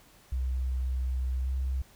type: tone with pitch glide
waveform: sine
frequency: 64 to 65.53 Hz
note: C2 to C2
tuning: -38 to +3 cents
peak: -27 dBFS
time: 0.32-1.82 s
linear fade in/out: 5 ms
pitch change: +41 cents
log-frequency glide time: 1.43-1.48 s
effects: pink hiss -58 dBFS RMS until 1.95 s